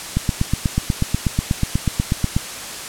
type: click train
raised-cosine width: 5 ms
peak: -4 dBFS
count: 19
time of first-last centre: 0.17-2.365 s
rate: 8.2 Hz
effects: white hiss -30 dBFS RMS until 2.88 s + low-pass 10000 Hz 12 dB/octave